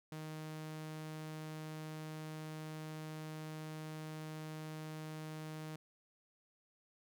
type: tone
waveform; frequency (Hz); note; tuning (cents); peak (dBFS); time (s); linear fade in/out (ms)
sawtooth; 155.9; D#3; +4; -40; 0.12-5.76; 2
effects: none